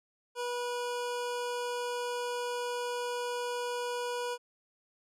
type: tone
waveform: 25% pulse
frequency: 486.6 Hz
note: B4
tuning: 26 cents flat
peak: -29 dBFS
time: 0.35-4.38 s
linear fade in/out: 50 ms
effects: low-pass 11000 Hz 12 dB/octave